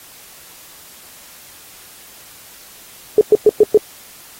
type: tone bursts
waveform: sine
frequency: 424.7 Hz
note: G#4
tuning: 39 cents sharp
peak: -4 dBFS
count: 5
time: 3.18-3.775 s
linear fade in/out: 2 ms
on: 31 ms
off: 110 ms
effects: white hiss -41 dBFS RMS until 4.39 s + AAC 48 kbps